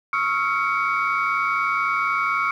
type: tone cluster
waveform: sine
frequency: 1106 / 1282 / 1382 / 2245 Hz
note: C#6 / E6 / F6 / C#7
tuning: -4 / -49 / -19 / +21 cents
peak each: -24 dBFS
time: 0.13-2.51 s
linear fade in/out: 2 ms
effects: tanh soft clip ceiling -13 dBFS + 9-bit